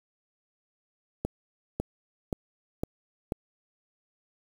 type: accelerating click train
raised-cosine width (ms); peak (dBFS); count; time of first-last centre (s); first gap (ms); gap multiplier
2; -15; 5; 1.25-3.321; 550; 0.96
effects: 7-bit